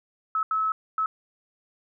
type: tone bursts at uneven times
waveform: sine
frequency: 1296 Hz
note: E6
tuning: 30 cents flat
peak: -22 dBFS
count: 3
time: 0.35-0.43 / 0.51-0.72 / 0.98-1.06 s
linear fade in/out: 2 ms
effects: none